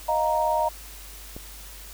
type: chord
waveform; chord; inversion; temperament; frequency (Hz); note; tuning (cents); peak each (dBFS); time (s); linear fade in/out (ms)
sine; Eb suspended second; none; just; 622.3 / 700 / 933.4; Eb5 / F5 / Bb5; 0 / +4 / +2; -25 / -28 / -23; 0.08-0.69; 10
type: click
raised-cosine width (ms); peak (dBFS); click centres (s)
2; -24; 1.365
effects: added 50 Hz sine -43 dBFS peak until 1.93 s + white hiss -44 dBFS RMS until 1.93 s